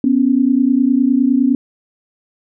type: tone pair together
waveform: sine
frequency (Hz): 247.4 / 277.2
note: B3 / C#4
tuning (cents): +3 / 0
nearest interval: major second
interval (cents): 197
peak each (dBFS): -13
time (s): 0.04-1.55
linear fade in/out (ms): 2
effects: none

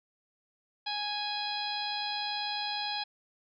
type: harmonic tone with a mistuned harmonic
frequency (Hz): 830.6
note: G#5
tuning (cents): 0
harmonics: 1 / 2 / 3 / 4 / 5 / 6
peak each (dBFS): -36 / -43 / -42 / -39 / -37 / -41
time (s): 0.86-3.04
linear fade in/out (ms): 10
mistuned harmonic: 5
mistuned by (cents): -33
effects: none

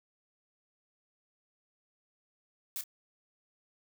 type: noise with echo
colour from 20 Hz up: blue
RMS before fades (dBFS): -37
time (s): 2.76-2.81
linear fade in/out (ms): 0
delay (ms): 28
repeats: 1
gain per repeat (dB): -11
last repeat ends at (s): 2.838
effects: none

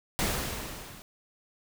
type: noise with level ramp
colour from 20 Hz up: pink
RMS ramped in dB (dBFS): -27 to -48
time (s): 0.19-1.02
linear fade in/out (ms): 0
effects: none

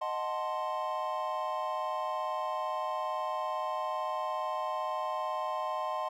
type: chord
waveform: triangle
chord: D# diminished seventh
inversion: none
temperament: equal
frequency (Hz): 622.3 / 740 / 880 / 1046.5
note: D#5 / F#5 / A5 / C6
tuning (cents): 0 / 0 / 0 / 0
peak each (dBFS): -35 / -37 / -37 / -33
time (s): 0.01-6.09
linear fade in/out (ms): 10
effects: none

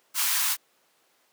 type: high-pass noise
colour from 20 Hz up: white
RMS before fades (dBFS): -25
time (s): 0.14-0.57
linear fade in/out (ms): 50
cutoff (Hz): 870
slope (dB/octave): 48
effects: pink hiss -65 dBFS RMS until 1.32 s + high-pass 400 Hz 12 dB/octave

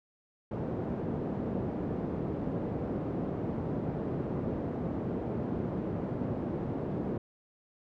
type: band-pass noise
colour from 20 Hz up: pink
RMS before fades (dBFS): -34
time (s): 0.51-7.18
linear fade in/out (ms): 5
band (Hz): 130 to 450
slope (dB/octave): 12
effects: none

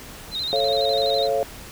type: tone with vibrato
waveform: sine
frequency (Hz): 3906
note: B7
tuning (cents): -20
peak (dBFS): -24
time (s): 0.31-1.29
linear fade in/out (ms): 50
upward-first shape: square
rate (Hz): 12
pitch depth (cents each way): 74
type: chord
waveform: sine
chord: A augmented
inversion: none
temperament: just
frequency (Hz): 440 / 550 / 687.5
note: A4 / C#5 / E#5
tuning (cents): 0 / -14 / -27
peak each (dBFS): -25 / -22 / -24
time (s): 0.53-1.43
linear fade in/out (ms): 0
effects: pink hiss -40 dBFS RMS until 1.71 s

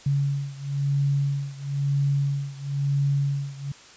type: beating tone pair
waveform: sine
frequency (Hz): 140 / 141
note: C#3 / C#3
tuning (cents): +18 / +30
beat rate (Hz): 1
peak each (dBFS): -24 / -26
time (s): 0.06-3.72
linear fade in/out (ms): 5
effects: white hiss -48 dBFS RMS until 3.96 s + resampled to 16000 Hz

